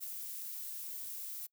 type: noise with ADSR envelope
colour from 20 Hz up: violet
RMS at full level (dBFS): -39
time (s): 0-1.47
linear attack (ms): 38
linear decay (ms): 4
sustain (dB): -4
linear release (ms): 13
effects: noise-tail reverb RT60 0.1 s tail -25 dB re dry